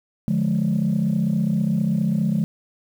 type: chord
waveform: sine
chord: D diminished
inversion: none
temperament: just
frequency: 146.83 / 176.2 / 211.4 Hz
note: D3 / F3 / Ab3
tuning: 0 / +16 / +31 cents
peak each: -23 / -21 / -20 dBFS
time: 0.28-2.44 s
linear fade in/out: 0 ms
effects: tanh soft clip ceiling -13 dBFS + 8-bit